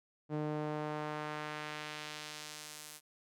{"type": "tone with band-pass filter sweep", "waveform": "sawtooth", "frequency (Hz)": 151.4, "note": "D#3", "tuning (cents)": -47, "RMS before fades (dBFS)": -41, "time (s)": [0.29, 3.01], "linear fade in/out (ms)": 50, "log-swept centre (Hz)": [360, 11000], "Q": 0.79, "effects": []}